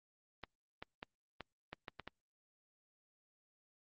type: clicks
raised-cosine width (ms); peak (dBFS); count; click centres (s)
0.3; -27; 8; 0.437 / 0.825 / 1.029 / 1.407 / 1.73 / 1.882 / 1.997 / 2.076
effects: low-pass 4000 Hz 12 dB/octave + Opus 32 kbps